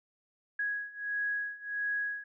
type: beating tone pair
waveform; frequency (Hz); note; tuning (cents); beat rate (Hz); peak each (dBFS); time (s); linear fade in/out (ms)
sine; 1661.2 / 1662.7; G#6 / G#6; 0 / +2; 1.5; -36 / -34; 0.59-2.24; 5
effects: none